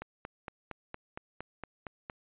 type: click train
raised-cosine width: 0.5 ms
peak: -24 dBFS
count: 10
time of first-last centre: 0.02-2.099 s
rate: 4.33 Hz
effects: resampled to 8000 Hz